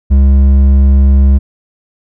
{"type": "tone with hard clipping", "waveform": "sine", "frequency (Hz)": 68, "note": "C#2", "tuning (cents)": -33, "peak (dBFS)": -5, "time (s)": [0.1, 1.39], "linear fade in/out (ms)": 20, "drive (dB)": 6, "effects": []}